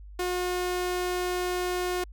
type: tone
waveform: sawtooth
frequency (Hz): 360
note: F#4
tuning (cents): -47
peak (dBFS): -23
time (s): 0.19-2.04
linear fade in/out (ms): 5
effects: added 50 Hz sine -42 dBFS peak until 2.12 s